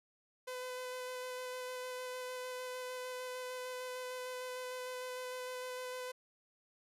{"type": "tone with vibrato", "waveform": "sawtooth", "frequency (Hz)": 505, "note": "B4", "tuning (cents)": 39, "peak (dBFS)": -37, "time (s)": [0.47, 6.12], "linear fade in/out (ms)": 10, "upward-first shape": "square", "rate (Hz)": 6.6, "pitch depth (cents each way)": 9, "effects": ["resampled to 32000 Hz"]}